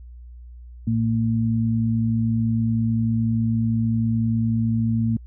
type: tone pair together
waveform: sine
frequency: 113.7 / 227.4 Hz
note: A#2 / A#3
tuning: -43 / -43 cents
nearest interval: octave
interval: 1200 cents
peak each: -21 dBFS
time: 0.87-5.17 s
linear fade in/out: 5 ms
effects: added 60 Hz sine -38 dBFS peak until 5.26 s